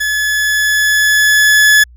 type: tone with level ramp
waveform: 40% pulse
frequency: 1711 Hz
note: A6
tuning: 49 cents flat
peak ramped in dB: -13 to -4 dBFS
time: 0-1.84 s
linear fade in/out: 10 ms
effects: added 60 Hz sine -37 dBFS peak until 1.96 s